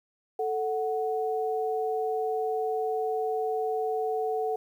sine tone pair together, 440 / 740 Hz, A4 / F#5, 0 / 0 cents, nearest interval major sixth, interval 900 cents, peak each -28 / -30 dBFS, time 0.39-4.56 s, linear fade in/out 5 ms, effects 10-bit

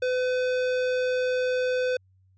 sine tone with tanh clipping, 505 Hz, B4, 39 cents sharp, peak -25 dBFS, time 0.02-1.97 s, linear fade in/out 5 ms, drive 18 dB, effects added 94 Hz sine -58 dBFS peak until 2.37 s + resampled to 16000 Hz

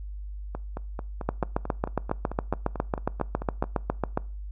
two click trains, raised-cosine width 1 ms, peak -10 / -19 dBFS, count 22 / 15, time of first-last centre 1.29-4.175 / 0.55-3.641 s, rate 7.28 / 4.53 Hz, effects noise-tail reverb RT60 0.4 s tail -23 dB re dry + added 50 Hz sine -34 dBFS peak until 4.51 s

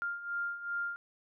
sine beating tone pair, 1398 / 1400.6 Hz, F6 / F6, +1 / +5 cents, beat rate 2.6 Hz, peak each -40 / -35 dBFS, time 0.02-0.96 s, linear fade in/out 0 ms, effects none

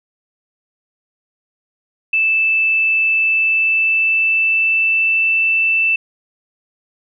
sine tone with pitch glide, 2637 to 2655 Hz, E7 to E7, 0 to +12 cents, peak -12 dBFS, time 2.13-5.96 s, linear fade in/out 5 ms, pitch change +12 cents, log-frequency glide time 3.17-5.29 s, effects none

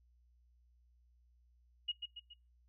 sine tone with echo, 2881 Hz, F#7, 47 cents flat, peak -33 dBFS, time 1.88-1.92 s, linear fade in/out 10 ms, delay 140 ms, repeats 3, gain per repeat -6 dB, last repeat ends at 2.34 s, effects noise-tail reverb RT60 0.3 s tail -24 dB re dry + added 60 Hz sine -66 dBFS peak until 2.68 s

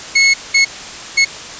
sawtooth tone bursts at uneven times, 2187 Hz, C#7, 24 cents flat, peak -4 dBFS, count 3, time 0.15-0.34 / 0.54-0.65 / 1.17-1.25 s, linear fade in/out 10 ms, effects white hiss -29 dBFS RMS until 1.59 s + resampled to 16000 Hz

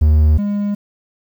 triangle tone pair in turn, 76.5 / 204.2 Hz, D#2 / G#3, -29 / -29 cents, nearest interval octave + perfect fourth, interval 1700 cents, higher second, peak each -6 / -14 dBFS, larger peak first, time 0.01-0.38 / 0.38-0.75 s, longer neither, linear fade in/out 10 ms, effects 8-bit

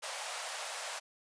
pink high-pass noise, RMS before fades -40 dBFS, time 0.02-1 s, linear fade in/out 20 ms, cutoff 550 Hz, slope 48 dB/octave, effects resampled to 22050 Hz

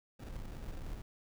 brown noise with sample-and-hold, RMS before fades -43 dBFS, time 0.19-1.02 s, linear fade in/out 5 ms, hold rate 1050 Hz, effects none

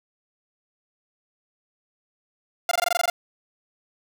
sawtooth tone bursts, 698.5 Hz, F5, in tune, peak -15 dBFS, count 10, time 2.69-3.1 s, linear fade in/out 2 ms, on 23 ms, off 20 ms, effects none

